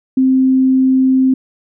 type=tone; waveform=sine; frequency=261.6 Hz; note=C4; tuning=in tune; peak=-8 dBFS; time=0.17-1.34 s; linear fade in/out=5 ms; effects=none